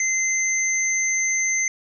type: tone pair together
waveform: sine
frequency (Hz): 2071 / 6206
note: C7 / G8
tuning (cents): -18 / -18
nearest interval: octave + perfect fifth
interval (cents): 1900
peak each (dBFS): -22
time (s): 0-1.68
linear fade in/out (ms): 2
effects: none